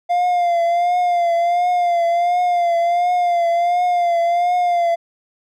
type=tone with vibrato; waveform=triangle; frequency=698.5 Hz; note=F5; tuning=in tune; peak=-12 dBFS; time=0.09-4.96 s; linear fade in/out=20 ms; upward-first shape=triangle; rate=1.4 Hz; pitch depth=54 cents each way; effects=none